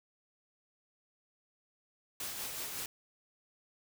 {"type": "noise with tremolo", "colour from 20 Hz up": "white", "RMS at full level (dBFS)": -39, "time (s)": [2.2, 2.86], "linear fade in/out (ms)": 2, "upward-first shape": "sine", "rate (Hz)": 5.4, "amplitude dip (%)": 35, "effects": []}